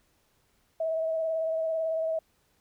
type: tone with vibrato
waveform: sine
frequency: 645 Hz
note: E5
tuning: 38 cents flat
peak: -26 dBFS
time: 0.8-2.19 s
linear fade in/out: 5 ms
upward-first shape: sine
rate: 18 Hz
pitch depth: 23 cents each way
effects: pink hiss -69 dBFS RMS until 2.6 s